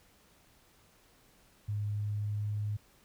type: tone with pitch glide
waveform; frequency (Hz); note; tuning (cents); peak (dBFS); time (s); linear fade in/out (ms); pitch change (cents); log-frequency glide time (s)
sine; 103.83 to 104.55; G#2 to G#2; 0 to +12; -31; 1.68-2.77; 10; +12; 1.89-2.51
effects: pink hiss -64 dBFS RMS until 3.04 s